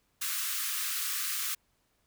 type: high-pass noise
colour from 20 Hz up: white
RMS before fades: -33 dBFS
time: 0.21-1.55 s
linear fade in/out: 10 ms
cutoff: 1100 Hz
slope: 96 dB/octave
effects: pink hiss -73 dBFS RMS until 2.06 s